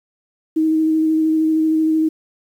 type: tone with vibrato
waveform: sine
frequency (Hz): 316.1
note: D#4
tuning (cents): +27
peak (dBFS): -13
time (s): 0.56-2.09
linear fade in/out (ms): 10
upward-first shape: square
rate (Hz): 13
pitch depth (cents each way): 11
effects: 8-bit